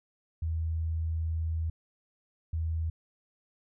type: tone pair in turn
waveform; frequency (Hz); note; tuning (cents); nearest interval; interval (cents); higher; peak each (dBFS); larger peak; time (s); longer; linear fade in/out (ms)
sine; 81 / 81; E2 / E2; -30 / -30; unison; 0; neither; -28; neither; 0.42-1.7 / 2.53-2.9; first; 5
effects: none